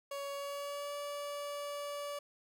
30% pulse tone with pitch glide, 561 to 576.8 Hz, C#5 to D5, +21 to -31 cents, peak -36 dBFS, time 0.11-2.19 s, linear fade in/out 5 ms, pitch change +48 cents, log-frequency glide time 0.29-0.95 s, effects none

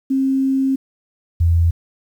sine tone pair in turn, 267.7 / 84.17 Hz, C4 / E2, +40 / +37 cents, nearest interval octave + minor sixth, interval 2003 cents, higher first, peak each -14 / -11 dBFS, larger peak second, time 0.1-0.76 / 1.4-1.71 s, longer first, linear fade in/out 10 ms, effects 8-bit

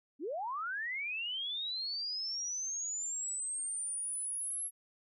sine linear sweep, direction up, 246.7 to 11270 Hz, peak -35 dBFS, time 0.19-4.71 s, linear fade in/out 50 ms, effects none

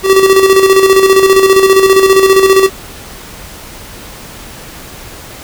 square tone with tremolo, 385.1 Hz, G4, 31 cents flat, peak -3 dBFS, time 0.03-2.7 s, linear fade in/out 50 ms, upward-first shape square, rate 15 Hz, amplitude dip 50%, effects pink hiss -30 dBFS RMS until 5.43 s

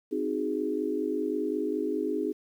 sine chord, Ab dominant seventh, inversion first, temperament equal, 261.6 / 311.1 / 370 / 415.3 Hz, C4 / Eb4 / Gb4 / Ab4, 0 / 0 / 0 / 0 cents, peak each -34 / -31 / -35 / -31 dBFS, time 0.11-2.33 s, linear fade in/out 20 ms, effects 10-bit

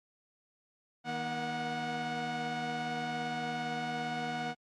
sawtooth tone cluster, 157.7 / 238.5 / 733 Hz, D#3 / A#3 / F#5, +24 / +40 / -16 cents, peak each -38 / -35 / -31 dBFS, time 1.04-4.55 s, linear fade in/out 50 ms, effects low-pass 4000 Hz 12 dB/octave + MP3 64 kbps

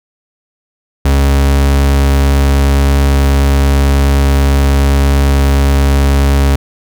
40% pulse tone, 69.3 Hz, C#2, in tune, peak -6 dBFS, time 1.05-6.56 s, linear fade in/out 5 ms, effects none

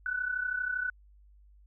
sine tone pair together, 1467.4 / 1500 Hz, F#6 / F#6, -15 / +23 cents, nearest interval unison, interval 38 cents, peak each -35 / -31 dBFS, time 0.06-0.9 s, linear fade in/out 2 ms, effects added 50 Hz sine -55 dBFS peak until 1.66 s

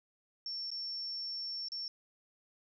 sine tone with dropouts, 5440 Hz, F8, 46 cents flat, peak -37 dBFS, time 0.46-1.88 s, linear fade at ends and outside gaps 1 ms, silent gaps 0.704-0.715 / 1.685-1.719 s, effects none

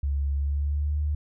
sine tone with pitch glide, 70.2 to 74.37 Hz, C#2 to D2, +22 to +22 cents, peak -23 dBFS, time 0.03-1.15 s, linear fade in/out 5 ms, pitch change +100 cents, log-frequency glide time 0.35-0.98 s, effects none

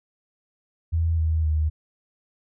sine tone with pitch steps, 82.41 / 79.83 / 77.34 Hz, E2 / D#2 / D#2, 0 / +45 / -10 cents, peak -19 dBFS, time 0.92-1.7 s, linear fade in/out 20 ms, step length 260 ms, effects none

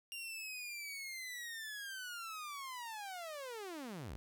sawtooth linear sweep, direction down, 2800 to 41.98 Hz, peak -40 dBFS, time 0.12-4.16 s, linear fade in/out 0 ms, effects none

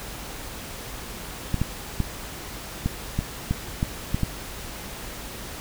clicks, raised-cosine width 5 ms, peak -10 dBFS, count 9, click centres 1.543 / 1.616 / 2.003 / 2.86 / 3.19 / 3.51 / 3.829 / 4.145 / 4.233 s, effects added 50 Hz sine -45 dBFS peak until 5.6 s + pink hiss -37 dBFS RMS until 5.6 s

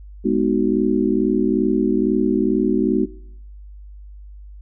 sine chord, G# minor seventh, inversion none, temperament just, 207.7 / 249.2 / 311.5 / 373.8 Hz, G#3 / B3 / D#4 / F#4, 0 / +16 / +2 / +18 cents, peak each -21 dBFS, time 0.24-3.06 s, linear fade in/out 20 ms, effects noise-tail reverb RT60 0.8 s tail -22 dB re dry + added 50 Hz sine -36 dBFS peak until 4.61 s

